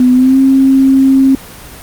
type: tone with pitch glide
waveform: sine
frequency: 251.1 to 267.6 Hz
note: B3 to C4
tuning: +29 to +39 cents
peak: -4 dBFS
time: 0-1.35 s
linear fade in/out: 2 ms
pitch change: +110 cents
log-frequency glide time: 0.13-0.38 s
effects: pink hiss -31 dBFS RMS until 1.82 s + Opus 24 kbps